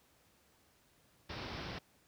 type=low-pass noise; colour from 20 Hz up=pink; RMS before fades=-43 dBFS; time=1.29-1.79 s; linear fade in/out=10 ms; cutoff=5500 Hz; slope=96 dB/octave; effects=pink hiss -69 dBFS RMS until 2.07 s + high-pass 60 Hz 12 dB/octave